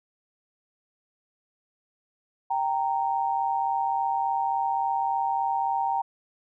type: tone pair together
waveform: sine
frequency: 783.5 / 927 Hz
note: G5 / A#5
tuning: -1 / -10 cents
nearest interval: minor third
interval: 291 cents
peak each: -26 dBFS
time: 2.5-6.02 s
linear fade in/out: 10 ms
effects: none